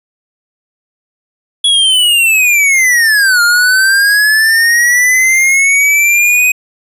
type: linear two-way sweep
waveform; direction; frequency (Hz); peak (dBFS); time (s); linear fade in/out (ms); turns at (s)
square; down then up; 3378 to 1400 to 2516; -7; 1.64-6.52; 5; 3.42
effects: resampled to 32000 Hz